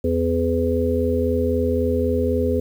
harmonic tone, 83.8 Hz, E2, 29 cents sharp, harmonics 1 / 3 / 5 / 6, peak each -23 / -23 / -23 / -23 dBFS, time 0.04-2.6 s, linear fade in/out 5 ms, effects 8-bit

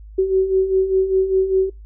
sine beating tone pair, 376.2 / 381.2 Hz, F#4 / G4, +29 / -48 cents, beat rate 5 Hz, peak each -21 / -15 dBFS, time 0.18-1.7 s, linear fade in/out 10 ms, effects noise-tail reverb RT60 0.2 s tail -24 dB re dry + added 52 Hz sine -36 dBFS peak until 1.85 s

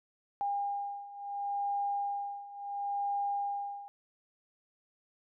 sine beating tone pair, 806 / 806.72 Hz, G5 / G5, +48 / +49 cents, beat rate 0.72 Hz, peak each -37 / -34 dBFS, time 0.41-3.88 s, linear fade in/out 0 ms, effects none

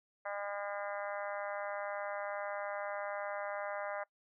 harmonic tone, 202.4 Hz, G#3, 44 cents flat, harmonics 3 / 4 / 5 / 6 / 7 / 8 / 9 / 10, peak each -40 / -44 / -48 / -47 / -48 / -48 / -52 / -50 dBFS, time 0.25-4.04 s, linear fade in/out 10 ms, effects noise-tail reverb RT60 0.1 s tail -22 dB re dry

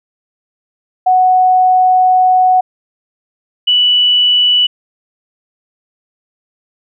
sine tone pair in turn, 740 / 2960 Hz, F#5 / F#7, 0 / 0 cents, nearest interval 2 octaves, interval 2400 cents, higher second, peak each -6 / -7 dBFS, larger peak first, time 1.06-2.61 / 3.67-4.67 s, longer first, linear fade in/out 10 ms, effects none

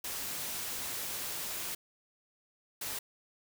white noise bursts at uneven times, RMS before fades -38 dBFS, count 2, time 0.04-1.75 / 2.81-2.99 s, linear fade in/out 5 ms, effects none

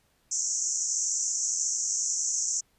pink band-pass noise, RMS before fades -29 dBFS, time 0.31-2.61 s, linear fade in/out 10 ms, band 5800 to 7500 Hz, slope 96 dB/octave, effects pink hiss -68 dBFS RMS until 2.78 s + resampled to 32000 Hz

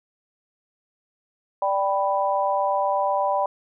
sine chord, G major, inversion second, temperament equal, 587.3 / 784 / 987.8 Hz, D5 / G5 / B5, 0 / 0 / 0 cents, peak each -24 dBFS, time 1.62-3.46 s, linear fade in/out 2 ms, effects none

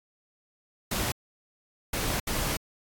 pink noise bursts at uneven times, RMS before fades -29 dBFS, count 3, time 0.91-1.12 / 1.93-2.2 / 2.27-2.57 s, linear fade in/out 5 ms, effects AAC 64 kbps

